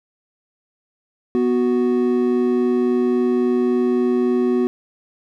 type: tone pair together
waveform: triangle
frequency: 246.4 / 370 Hz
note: B3 / F#4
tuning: -4 / 0 cents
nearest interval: perfect fifth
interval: 704 cents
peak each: -16 dBFS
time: 1.35-4.67 s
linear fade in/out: 0 ms
effects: none